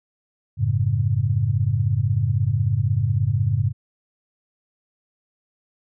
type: chord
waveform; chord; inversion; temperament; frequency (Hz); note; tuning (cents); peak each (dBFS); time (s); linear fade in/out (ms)
sine; F# minor; none; equal with one note detuned; 92.5 / 108.67 / 138.59; F#2 / A2 / C#3; 0 / -21 / 0; -24 / -20 / -23; 0.57-3.73; 50
effects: none